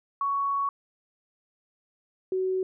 sine tone pair in turn, 1116 / 374.7 Hz, C#6 / F#4, +11 / +22 cents, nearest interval octave + perfect fifth, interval 1889 cents, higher first, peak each -24 dBFS, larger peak neither, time 0.21-0.69 / 2.32-2.63 s, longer first, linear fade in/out 2 ms, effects none

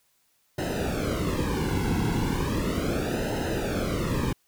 brown noise with flanger, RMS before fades -27 dBFS, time 0.58-4.33 s, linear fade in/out 5 ms, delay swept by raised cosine 0.87 to 1.67 ms, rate 0.36 Hz, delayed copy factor -1, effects white hiss -68 dBFS RMS until 4.47 s

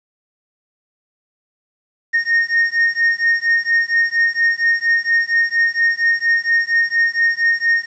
triangle beating tone pair, 1846 / 1850.3 Hz, A#6 / A#6, -17 / -13 cents, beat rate 4.3 Hz, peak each -15 dBFS, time 2.13-7.86 s, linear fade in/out 20 ms, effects resampled to 16000 Hz + 8-bit

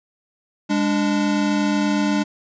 square tone pair together, 204.4 / 292.7 Hz, G#3 / D4, -27 / -6 cents, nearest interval tritone, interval 621 cents, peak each -21 dBFS, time 0.69-2.24 s, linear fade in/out 20 ms, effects resampled to 16000 Hz

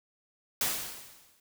white noise with exponential decay, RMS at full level -27 dBFS, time 0.61-1.4 s, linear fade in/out 2 ms, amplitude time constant 170 ms, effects none

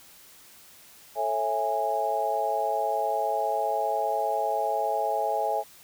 sine chord, A major seventh, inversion none, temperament just, 440 / 550 / 660 / 825 Hz, A4 / C#5 / E5 / G#5, 0 / -14 / +2 / -12 cents, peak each -33 / -32 / -29 / -27 dBFS, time 1.15-5.64 s, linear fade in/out 50 ms, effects white hiss -52 dBFS RMS until 5.83 s

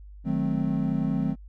triangle chord, D# diminished seventh, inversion none, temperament equal with one note detuned, 155.56 / 185 / 217.2 / 261.6 Hz, D#3 / F#3 / A3 / C4, 0 / 0 / -22 / 0 cents, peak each -27 dBFS, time 0.24-1.36 s, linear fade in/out 50 ms, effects added 50 Hz sine -42 dBFS peak until 1.48 s

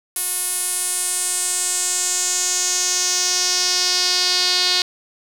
sawtooth tone with band-pass filter sweep, 362.3 Hz, F#4, 36 cents flat, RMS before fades -20 dBFS, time 0.16-4.82 s, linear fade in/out 2 ms, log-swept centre 11000 to 4300 Hz, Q 3.6, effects 7-bit

